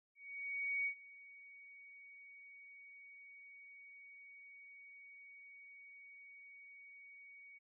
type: tone with ADSR envelope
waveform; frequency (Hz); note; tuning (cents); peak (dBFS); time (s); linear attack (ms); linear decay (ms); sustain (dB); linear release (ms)
sine; 2244; C#7; +21; -34; 0.15-7.59; 710; 84; -21; 18
effects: none